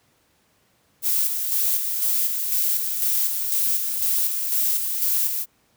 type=noise with tremolo; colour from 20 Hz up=violet; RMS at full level=-21 dBFS; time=1.02-5.46 s; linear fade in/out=50 ms; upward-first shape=square; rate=2 Hz; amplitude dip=40%; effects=pink hiss -63 dBFS RMS until 5.76 s + high-pass 80 Hz 12 dB/octave